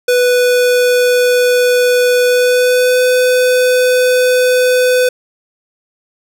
square tone with pitch glide, 494.2 to 502.3 Hz, B4 to B4, +1 to +29 cents, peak -9 dBFS, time 0.08-5.09 s, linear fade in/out 5 ms, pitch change +28 cents, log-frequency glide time 2.27-3.02 s, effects none

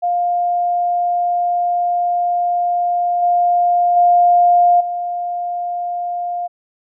sine tone with level steps, 704 Hz, F5, 14 cents sharp, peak -14 / -11 / -8 / -19 dBFS, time 0.02-6.48 s, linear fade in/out 20 ms, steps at 3.22 / 3.96 / 4.8 s, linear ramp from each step 10 ms, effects none

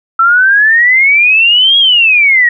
sine exponential two-way sweep, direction up then down, 1326 to 3322 to 1872 Hz, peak -4 dBFS, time 0.19-2.49 s, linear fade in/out 5 ms, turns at 1.78 s, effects none

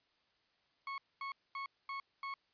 30% pulse tone bursts, 1100 Hz, C#6, 14 cents flat, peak -37 dBFS, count 5, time 0.87-2.34 s, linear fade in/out 2 ms, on 110 ms, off 230 ms, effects white hiss -75 dBFS RMS until 2.53 s + resampled to 11025 Hz

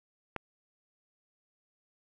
click, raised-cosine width 0.5 ms, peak -19 dBFS, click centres 0.363 s, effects none

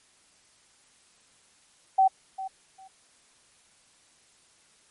sine tone with echo, 766 Hz, G5, 40 cents flat, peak -16 dBFS, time 1.98-2.08 s, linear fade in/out 10 ms, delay 400 ms, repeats 2, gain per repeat -15 dB, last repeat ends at 2.88 s, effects white hiss -61 dBFS RMS until 4.9 s + MP3 48 kbps

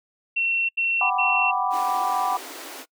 sine tone bursts, 2716 Hz, F7, 49 cents flat, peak -20 dBFS, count 3, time 0.36-1.512 s, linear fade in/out 10 ms, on 330 ms, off 81 ms
sine chord, G major seventh, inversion third, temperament equal, 740 / 784 / 987.8 / 1174.7 Hz, F#5 / G5 / B5 / D6, 0 / 0 / 0 / 0 cents, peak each -26 / -27 / -26 / -27 dBFS, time 1.01-2.37 s, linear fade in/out 2 ms
pink high-pass noise, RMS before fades -38 dBFS, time 1.7-2.86 s, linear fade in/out 50 ms, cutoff 260 Hz, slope 96 dB/octave
effects noise-tail reverb RT60 0.1 s tail -25 dB re dry

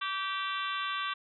harmonic tone with a mistuned harmonic, 389.6 Hz, G4, 11 cents flat, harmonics 3 / 4 / 5 / 6 / 7 / 8 / 9 / 10, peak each -34 / -38 / -44 / -45 / -41 / -44 / -40 / -48 dBFS, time 0.01-1.14 s, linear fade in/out 10 ms, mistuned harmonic 3, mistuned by -23 cents, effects none

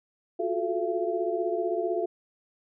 sine tone cluster, 352.6 / 368.3 / 434.4 / 678 Hz, F4 / F#4 / A4 / E5, +17 / -8 / -22 / +49 cents, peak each -31 dBFS, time 0.39-2.06 s, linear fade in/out 10 ms, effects none

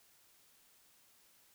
silence, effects white hiss -67 dBFS RMS until 1.54 s

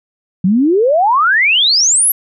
sine exponential sweep, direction up, 174.61 to 11970 Hz, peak -8 dBFS, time 0.44-2.12 s, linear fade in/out 5 ms, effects none

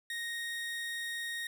30% pulse tone, 1864.7 Hz, A#6, in tune, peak -33 dBFS, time 0.1-1.47 s, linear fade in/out 2 ms, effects 12-bit

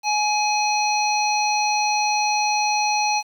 harmonic tone, 840 Hz, G#5, 19 cents sharp, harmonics 1 / 3 / 5 / 7, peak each -20 / -25 / -27 / -28 dBFS, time 0.03-3.23 s, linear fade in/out 50 ms, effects 8-bit

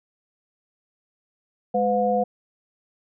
sine tone cluster, 208.2 / 505 / 717 Hz, G#3 / B4 / F5, +5 / +39 / +45 cents, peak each -26 / -22 / -22 dBFS, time 1.74-2.24 s, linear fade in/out 10 ms, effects none

